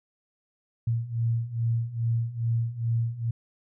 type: beating tone pair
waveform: sine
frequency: 114.4 / 116.8 Hz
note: A#2 / A#2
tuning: -32 / +4 cents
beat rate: 2.4 Hz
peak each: -29 / -26 dBFS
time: 0.87-3.31 s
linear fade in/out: 5 ms
effects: none